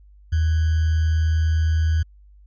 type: tone with sample-and-hold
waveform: sine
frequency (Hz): 79.8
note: D#2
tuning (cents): +44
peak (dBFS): -16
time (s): 0.32-2.03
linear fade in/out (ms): 10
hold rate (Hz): 1575
effects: added 50 Hz sine -46 dBFS peak until 2.46 s + resampled to 16000 Hz